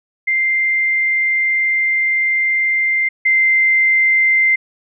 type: tone pair in turn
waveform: sine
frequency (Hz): 2093 / 2084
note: C7 / C7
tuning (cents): 0 / -7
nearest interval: unison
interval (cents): 7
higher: first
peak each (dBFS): -13 / -10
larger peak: second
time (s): 0.27-3.09 / 3.25-4.56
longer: first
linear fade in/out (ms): 10
effects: none